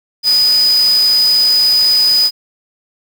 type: tone in noise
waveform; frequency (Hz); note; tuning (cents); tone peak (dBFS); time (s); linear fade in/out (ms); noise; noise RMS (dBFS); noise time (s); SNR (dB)
sine; 4978; D#8; 0; -8; 0.23-2.31; 50; white; -25; 0.23-2.31; +14
effects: none